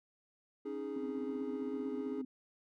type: chord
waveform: triangle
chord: C# suspended second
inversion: none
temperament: equal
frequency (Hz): 277.2 / 311.1 / 415.3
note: C#4 / D#4 / G#4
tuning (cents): 0 / 0 / 0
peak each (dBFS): -41 / -41 / -38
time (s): 0.65-2.22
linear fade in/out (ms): 10
type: tone with vibrato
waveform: sine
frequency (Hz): 261.6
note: C4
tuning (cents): 0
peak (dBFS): -39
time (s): 0.96-2.25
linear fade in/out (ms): 5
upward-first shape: square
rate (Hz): 6.8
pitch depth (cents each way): 24
effects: tanh soft clip ceiling -28 dBFS